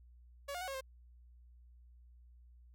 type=tone with pitch steps; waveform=sawtooth; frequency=564 / 712 / 743 / 544 / 528 Hz; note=C#5 / F5 / F#5 / C#5 / C5; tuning=+30 / +33 / +7 / -33 / +16 cents; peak=-36 dBFS; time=0.48-0.81 s; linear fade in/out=10 ms; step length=66 ms; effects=added 60 Hz sine -57 dBFS peak until 2.74 s